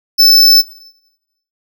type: tone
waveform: square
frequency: 5274 Hz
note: E8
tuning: in tune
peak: -5 dBFS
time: 0.18-0.62 s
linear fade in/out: 20 ms
effects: noise-tail reverb RT60 0.9 s tail -18 dB re dry